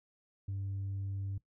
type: tone with tanh clipping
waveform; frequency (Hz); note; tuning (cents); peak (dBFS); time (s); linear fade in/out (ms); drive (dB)
sine; 98; G2; 0; -36; 0.48-1.38; 5; 2
effects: noise-tail reverb RT60 0.1 s tail -18 dB re dry